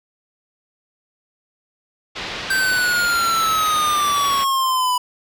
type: low-pass noise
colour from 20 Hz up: white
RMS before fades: -29 dBFS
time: 2.15-4.45 s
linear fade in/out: 20 ms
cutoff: 4200 Hz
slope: 24 dB/octave
type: exponential sweep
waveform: square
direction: down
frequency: 1568 to 987 Hz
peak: -17 dBFS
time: 2.5-4.98 s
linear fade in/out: 5 ms
effects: none